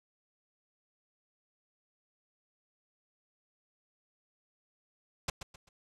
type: noise with echo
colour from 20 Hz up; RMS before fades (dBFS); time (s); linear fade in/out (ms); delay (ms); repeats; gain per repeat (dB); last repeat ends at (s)
pink; -31; 5.28-5.3; 5; 130; 3; -10; 5.69
effects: low-pass 8000 Hz 12 dB/octave